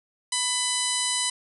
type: harmonic tone with a mistuned harmonic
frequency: 1000 Hz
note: B5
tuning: 21 cents sharp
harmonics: 1 / 2 / 3 / 4 / 5 / 6 / 7 / 8 / 9 / 10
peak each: -34 / -34 / -32 / -30 / -34 / -35 / -36 / -33 / -31 / -33 dBFS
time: 0.32-1.3 s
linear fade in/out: 5 ms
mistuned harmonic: 1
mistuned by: -28 cents
effects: none